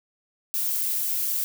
violet noise, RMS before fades -26 dBFS, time 0.54-1.44 s, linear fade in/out 0 ms, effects none

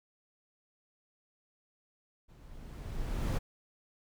brown noise with level ramp, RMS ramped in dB -55 to -28 dBFS, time 2.28-3.39 s, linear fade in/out 20 ms, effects none

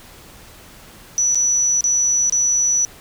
sine tone with dropouts, 5920 Hz, F#8, in tune, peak -14 dBFS, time 1.18-2.85 s, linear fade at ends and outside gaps 0 ms, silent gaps 1.347-1.355 / 1.808-1.841 / 2.297-2.324 s, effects pink hiss -43 dBFS RMS until 3 s

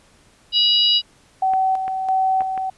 harmonic tone, 970 Hz, B5, 31 cents flat, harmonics 3 / 4 / 5, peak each -16 / -18 / -20 dBFS, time 0.52-1.02 s, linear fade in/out 50 ms
sine tone with tremolo, 760 Hz, F#5, 46 cents sharp, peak -15 dBFS, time 1.42-2.7 s, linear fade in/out 5 ms, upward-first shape square, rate 1.5 Hz, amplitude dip 50%
clicks, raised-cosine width 0.5 ms, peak -18 dBFS, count 4, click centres 1.536 / 1.88 / 2.407 / 2.577 s
effects pink hiss -54 dBFS RMS until 2.77 s + resampled to 24000 Hz

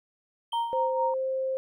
triangle tone with exponential decay, 3136 Hz, G7, in tune, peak -32 dBFS, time 0.52-0.91 s, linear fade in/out 5 ms, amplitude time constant 84 ms
sine tone with tremolo, 931 Hz, A#5, 2 cents flat, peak -24 dBFS, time 0.53-1.14 s, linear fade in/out 2 ms, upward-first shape sine, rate 4.4 Hz, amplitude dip 60%
sine tone with pitch glide, 521 to 526.7 Hz, C5 to C5, -7 to +11 cents, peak -26 dBFS, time 0.73-1.57 s, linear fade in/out 0 ms, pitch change +18 cents, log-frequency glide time 0.96-1.27 s
effects none

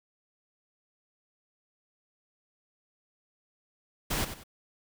pink noise with echo, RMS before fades -30 dBFS, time 4.1-4.25 s, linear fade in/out 10 ms, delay 94 ms, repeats 2, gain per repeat -10 dB, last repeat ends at 4.438 s, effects none

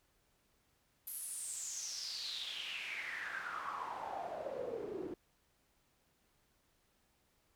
pink noise with band-pass filter sweep, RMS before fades -43 dBFS, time 1.07-5.14 s, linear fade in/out 2 ms, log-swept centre 12000 to 320 Hz, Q 7, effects pink hiss -75 dBFS RMS until 7.55 s

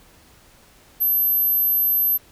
sine tone, 12380 Hz, G9, 23 cents flat, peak -16 dBFS, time 1-2.18 s, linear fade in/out 20 ms, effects pink hiss -52 dBFS RMS until 2.31 s

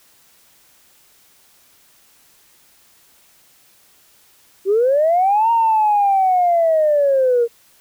sine linear two-way sweep, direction up then down, 371.8 to 932.3 to 460.8 Hz, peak -11 dBFS, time 4.65-7.48 s, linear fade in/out 50 ms, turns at 5.51 s, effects tanh soft clip ceiling -7 dBFS + white hiss -53 dBFS RMS until 7.8 s

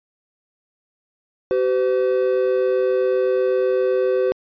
triangle tone pair together, 381.7 / 509.5 Hz, G4 / C5, -46 / -46 cents, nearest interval perfect fourth, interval 500 cents, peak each -17 dBFS, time 1.51-4.32 s, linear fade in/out 0 ms, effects resampled to 11025 Hz

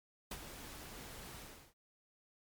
pink noise with ADSR envelope, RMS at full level -42 dBFS, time 0.31-1.74 s, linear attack 4 ms, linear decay 50 ms, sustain -8 dB, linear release 350 ms, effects MP3 96 kbps

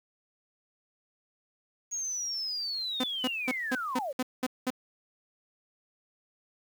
sine linear sweep, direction down, 6645 to 501 Hz, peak -31 dBFS, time 1.91-4.13 s, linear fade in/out 20 ms
sawtooth tone bursts, 254.6 Hz, C4, 47 cents flat, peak -23 dBFS, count 8, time 3-4.704 s, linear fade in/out 5 ms, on 38 ms, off 200 ms
effects 9-bit

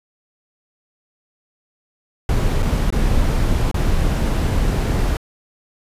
brown noise with dropouts, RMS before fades -17 dBFS, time 2.29-5.17 s, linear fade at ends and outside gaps 2 ms, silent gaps 2.624-2.627 / 2.904-2.924 / 3.714-3.743 s, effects resampled to 32000 Hz

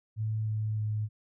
sine tone with pitch steps, 109.1 / 108.03 / 106.98 Hz, A2 / A2 / A2, -14 / -31 / -48 cents, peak -28 dBFS, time 0.16-1.09 s, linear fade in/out 50 ms, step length 310 ms, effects none

